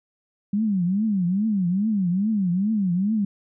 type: tone with vibrato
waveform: sine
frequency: 196 Hz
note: G3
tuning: in tune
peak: -19 dBFS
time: 0.53-3.25 s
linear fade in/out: 5 ms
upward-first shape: triangle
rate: 2.4 Hz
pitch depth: 250 cents each way
effects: none